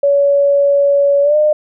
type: tone with pitch glide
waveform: sine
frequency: 565 to 605.6 Hz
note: C#5 to D#5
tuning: +33 to -47 cents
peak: -8 dBFS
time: 0.03-1.53 s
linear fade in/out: 5 ms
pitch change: +120 cents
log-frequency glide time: 1.22-1.36 s
effects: none